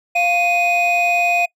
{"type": "tone pair together", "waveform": "triangle", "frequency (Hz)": [698.5, 2489], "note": ["F5", "D#7"], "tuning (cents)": [0, 0], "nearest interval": "octave + minor seventh", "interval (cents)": 2200, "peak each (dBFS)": -14, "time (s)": [0.15, 1.46], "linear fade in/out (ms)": 10, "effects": ["noise-tail reverb RT60 0.1 s tail -25 dB re dry", "tanh soft clip ceiling -7 dBFS"]}